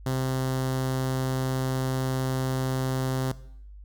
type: tone with notch filter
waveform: sawtooth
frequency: 130.81 Hz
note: C3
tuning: in tune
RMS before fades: -27 dBFS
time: 0.06-3.32 s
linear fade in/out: 5 ms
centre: 2400 Hz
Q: 1.9
effects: noise-tail reverb RT60 0.7 s tail -18 dB re dry + added 50 Hz sine -42 dBFS peak until 3.84 s